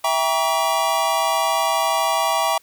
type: chord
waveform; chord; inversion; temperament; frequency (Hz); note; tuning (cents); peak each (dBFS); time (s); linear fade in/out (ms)
square; E diminished seventh; none; just; 659.3 / 791.1 / 949.3 / 1139.2; E5 / G5 / Bb5 / Db6; 0 / +16 / +31 / +47; -24; 0.04-2.58; 5
effects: white hiss -56 dBFS RMS until 2.62 s